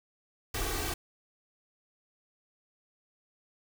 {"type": "noise with comb filter", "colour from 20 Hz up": "pink", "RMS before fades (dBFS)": -33, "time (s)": [0.54, 0.94], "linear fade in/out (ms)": 5, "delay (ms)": 2.6, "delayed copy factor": 0.9, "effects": []}